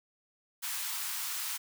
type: high-pass noise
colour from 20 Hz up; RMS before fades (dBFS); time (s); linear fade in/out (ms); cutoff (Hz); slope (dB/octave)
white; -36; 0.62-1.58; 20; 850; 48
effects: none